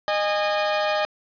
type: tone pair together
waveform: sawtooth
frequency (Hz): 614 / 820.9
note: D#5 / G#5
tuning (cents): -23 / -20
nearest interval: perfect fourth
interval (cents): 503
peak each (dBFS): -18 / -22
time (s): 0.08-1.05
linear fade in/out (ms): 0
effects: resampled to 11025 Hz + 7-bit